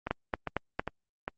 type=two click trains; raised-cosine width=0.5 ms; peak=-17 / -13 dBFS; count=4 / 4; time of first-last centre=0.07-1.28 / 0.11-0.795 s; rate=2.48 / 4.38 Hz; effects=Opus 32 kbps